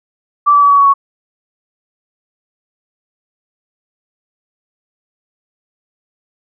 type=tone with pitch steps; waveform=sine; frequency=1164 / 1153.3 / 1142.7 / 1132.2 / 1121.8 / 1111.4 Hz; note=D6 / D6 / D6 / C#6 / C#6 / C#6; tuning=-16 / -32 / -48 / +36 / +20 / +4 cents; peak=-5 dBFS; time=0.46-0.94 s; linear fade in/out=20 ms; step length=80 ms; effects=none